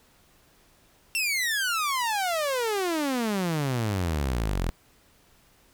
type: exponential sweep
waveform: sawtooth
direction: down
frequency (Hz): 2745 to 40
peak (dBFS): -21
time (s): 1.15-4.7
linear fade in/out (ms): 0
effects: pink hiss -60 dBFS RMS until 5.73 s